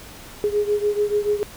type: beating tone pair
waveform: sine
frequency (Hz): 413 / 419.9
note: G#4 / G#4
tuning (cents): -10 / +19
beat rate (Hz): 6.9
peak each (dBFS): -20 / -23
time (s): 0.44-1.43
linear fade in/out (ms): 0
effects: pink hiss -41 dBFS RMS until 1.56 s